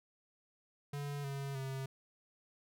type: tone with pitch steps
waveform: square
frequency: 143.4 / 138.6 / 133.95 Hz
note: D3 / C#3 / C3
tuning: -41 / 0 / +41 cents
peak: -39 dBFS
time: 0.93-1.86 s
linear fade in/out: 5 ms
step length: 310 ms
effects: none